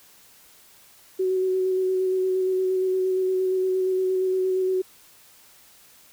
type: tone with vibrato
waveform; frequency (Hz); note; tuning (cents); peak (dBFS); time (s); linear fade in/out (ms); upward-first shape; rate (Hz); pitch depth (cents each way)
sine; 373.9; F#4; +18; -20; 1.19-4.82; 10; square; 8.6; 12
effects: white hiss -53 dBFS RMS until 6.12 s